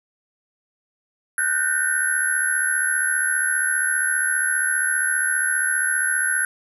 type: tone cluster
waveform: sine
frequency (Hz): 1474 / 1549 / 1820 / 11170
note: F#6 / G6 / A#6 / F9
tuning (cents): -7 / -21 / -42 / -1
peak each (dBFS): -23 / -23 / -29 / -24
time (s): 1.38-6.45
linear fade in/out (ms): 2
effects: none